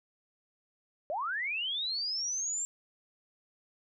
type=linear sweep; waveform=sine; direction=up; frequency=554.4 to 7459 Hz; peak=-31 dBFS; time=1.1-2.65 s; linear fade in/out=0 ms; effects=none